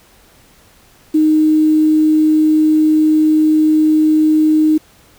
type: tone with quantisation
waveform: sine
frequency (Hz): 309.7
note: D#4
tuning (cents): -8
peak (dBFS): -8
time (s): 1.14-4.78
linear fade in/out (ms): 10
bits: 6
effects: pink hiss -48 dBFS RMS until 5.18 s

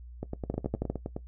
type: two click trains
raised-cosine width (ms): 2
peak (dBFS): -20 / -16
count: 10 / 6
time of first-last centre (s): 0.23-1.165 / 0.5-0.9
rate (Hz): 9.63 / 12.5
effects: noise-tail reverb RT60 0.1 s tail -17 dB re dry + added 60 Hz sine -43 dBFS peak until 1.27 s

